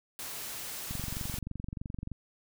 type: noise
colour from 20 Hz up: white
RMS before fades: -40 dBFS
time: 0.19-1.39 s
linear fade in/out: 2 ms
type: click train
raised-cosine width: 5 ms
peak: -25 dBFS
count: 29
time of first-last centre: 0.91-2.117 s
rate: 23.2 Hz
effects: none